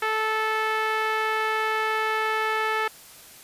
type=tone with low-pass filter; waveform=5% pulse; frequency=437.1 Hz; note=A4; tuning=11 cents flat; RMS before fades=-25 dBFS; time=0.02-2.88 s; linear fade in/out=5 ms; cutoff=1700 Hz; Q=1.2; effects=white hiss -47 dBFS RMS until 3.43 s + resampled to 32000 Hz